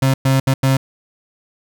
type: tone bursts at uneven times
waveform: 35% pulse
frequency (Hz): 133.8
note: C3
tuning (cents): +39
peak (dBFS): -10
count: 4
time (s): 0.02-0.14 / 0.25-0.4 / 0.47-0.54 / 0.63-0.77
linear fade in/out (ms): 5
effects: none